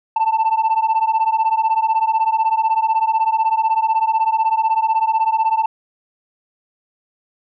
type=beating tone pair; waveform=sine; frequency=880 / 896 Hz; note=A5 / A5; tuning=0 / +31 cents; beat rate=16 Hz; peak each=-15 dBFS; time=0.16-5.66 s; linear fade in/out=5 ms; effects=tanh soft clip ceiling -11 dBFS